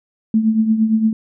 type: tone with tremolo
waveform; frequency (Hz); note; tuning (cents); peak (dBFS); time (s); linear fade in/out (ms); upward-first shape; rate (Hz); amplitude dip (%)
sine; 220.3; A3; +2; -9; 0.34-1.13; 2; triangle; 8.7; 70
effects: none